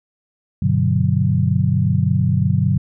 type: chord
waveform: sine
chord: G major seventh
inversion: none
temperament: equal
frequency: 98 / 123.47 / 146.83 / 185 Hz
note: G2 / B2 / D3 / F#3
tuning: 0 / 0 / 0 / 0 cents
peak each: -19 / -19 / -19 / -20 dBFS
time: 0.62-2.78 s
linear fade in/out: 5 ms
effects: none